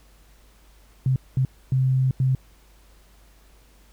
sine tone bursts at uneven times, 130.81 Hz, C3, in tune, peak -17 dBFS, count 4, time 1.06-1.16 / 1.37-1.45 / 1.72-2.11 / 2.2-2.35 s, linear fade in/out 2 ms, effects added 50 Hz sine -52 dBFS peak until 3.92 s + pink hiss -58 dBFS RMS until 3.92 s

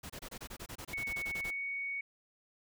pink noise bursts, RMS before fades -45 dBFS, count 16, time 0.03-1.508 s, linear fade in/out 10 ms, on 68 ms, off 26 ms
sine tone with pitch glide, 2217 to 2231 Hz, C#7 to C#7, 0 to +11 cents, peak -35 dBFS, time 0.93-2.01 s, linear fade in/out 5 ms, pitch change +11 cents, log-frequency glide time 1.41-1.62 s
effects none

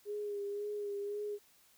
sine tone with vibrato, 410.1 Hz, G#4, 22 cents flat, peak -36 dBFS, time 0.05-1.39 s, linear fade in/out 50 ms, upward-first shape sine, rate 1.9 Hz, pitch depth 30 cents each way, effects white hiss -66 dBFS RMS until 1.77 s

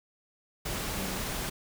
sine tone in noise, 190 Hz, F#3, 46 cents sharp, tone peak -39 dBFS, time 0.93-1.2 s, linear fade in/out 10 ms, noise pink, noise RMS -34 dBFS, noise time 0.65-1.5 s, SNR -8 dB, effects none

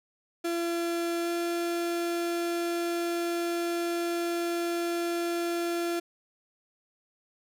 35% pulse tone with pitch glide, 340 to 342.4 Hz, F4 to F4, -46 to -34 cents, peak -26 dBFS, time 0.44-6 s, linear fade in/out 10 ms, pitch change +12 cents, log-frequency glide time 1.22-1.29 s, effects none

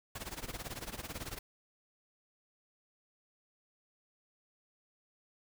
pink noise with tremolo, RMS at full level -40 dBFS, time 0.15-1.39 s, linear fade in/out 5 ms, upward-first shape sine, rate 18 Hz, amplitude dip 85%, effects none

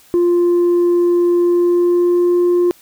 sine tone with pitch glide, 349.1 to 352.3 Hz, F4 to F4, -1 to +15 cents, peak -8 dBFS, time 0.14-2.71 s, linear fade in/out 0 ms, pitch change +16 cents, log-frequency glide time 1.4-2.38 s, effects tanh soft clip ceiling -9 dBFS + white hiss -48 dBFS RMS until 2.81 s

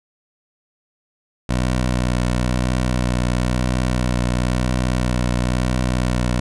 15% pulse tone with vibrato, 61.8 Hz, B1, 2 cents sharp, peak -11 dBFS, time 1.49-6.4 s, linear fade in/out 5 ms, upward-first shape triangle, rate 0.99 Hz, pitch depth 26 cents each way, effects resampled to 24000 Hz

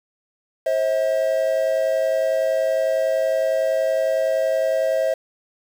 triangle tone pair together, 533.2 / 644 Hz, C5 / E5, +33 / -41 cents, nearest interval minor third, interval 326 cents, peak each -19 / -18 dBFS, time 0.66-5.14 s, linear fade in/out 5 ms, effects 7-bit

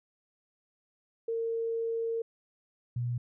sine tone pair in turn, 457.1 / 121.07 Hz, A#4 / B2, -34 / -34 cents, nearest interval octave + major seventh, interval 2300 cents, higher first, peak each -29 / -29 dBFS, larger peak neither, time 1.28-2.22 / 2.96-3.18 s, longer first, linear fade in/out 5 ms, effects none

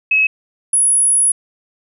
sine tone pair in turn, 2570 / 10280 Hz, E7 / E9, -45 / -45 cents, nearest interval 2 octaves, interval 2400 cents, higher second, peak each -10 dBFS, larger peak neither, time 0.11-0.27 / 0.73-1.32 s, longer second, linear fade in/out 5 ms, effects none

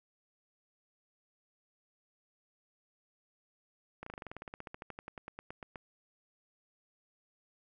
slowing click train, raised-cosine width 0.5 ms, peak -28 dBFS, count 25, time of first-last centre 4.03-5.758 s, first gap 34 ms, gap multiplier 1.06, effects none

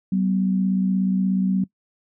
sine tone pair together, 190.17 / 246.9 Hz, F#3 / B3, +48 / 0 cents, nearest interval perfect fourth, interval 452 cents, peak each -18 / -27 dBFS, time 0.12-1.64 s, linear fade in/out 5 ms, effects noise-tail reverb RT60 0.1 s tail -20 dB re dry

